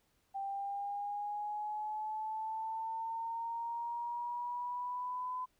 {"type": "linear sweep", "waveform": "sine", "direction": "up", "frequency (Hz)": [784, 1012], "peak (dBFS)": -36, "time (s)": [0.34, 5.46], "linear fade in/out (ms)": 20, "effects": ["pink hiss -75 dBFS RMS until 5.59 s"]}